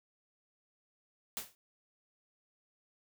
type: noise with exponential decay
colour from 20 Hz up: white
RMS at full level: -35 dBFS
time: 1.37-1.55 s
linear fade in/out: 0 ms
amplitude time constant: 39 ms
effects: none